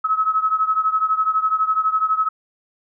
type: beating tone pair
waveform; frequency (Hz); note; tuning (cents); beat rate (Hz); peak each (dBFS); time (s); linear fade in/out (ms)
sine; 1283 / 1295; E6 / E6; -47 / -31; 12; -18 / -21; 0.04-2.29; 10
effects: none